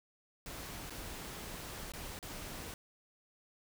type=noise with dropouts; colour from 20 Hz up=pink; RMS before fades=-45 dBFS; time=0.46-2.74 s; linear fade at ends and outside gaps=1 ms; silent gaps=0.898-0.905 / 1.92-1.936 / 2.19-2.227 s; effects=none